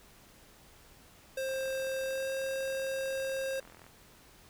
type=tone with pitch glide; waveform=square; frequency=530 to 534.6 Hz; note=C5 to C5; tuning=+22 to +37 cents; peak=-33 dBFS; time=1.37-3.6 s; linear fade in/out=5 ms; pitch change=+15 cents; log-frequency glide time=2.03-2.32 s
type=click train; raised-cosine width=0.5 ms; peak=-38 dBFS; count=101; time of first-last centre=1.49-3.865 s; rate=42.1 Hz
effects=pink hiss -58 dBFS RMS until 4.49 s